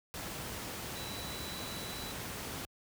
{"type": "tone in noise", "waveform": "sine", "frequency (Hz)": 3951, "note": "B7", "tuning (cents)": 0, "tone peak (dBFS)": -46, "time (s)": [0.96, 2.12], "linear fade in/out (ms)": 0, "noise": "pink", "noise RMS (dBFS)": -41, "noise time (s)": [0.14, 2.65], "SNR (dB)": -8, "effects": ["high-pass 60 Hz 12 dB/octave"]}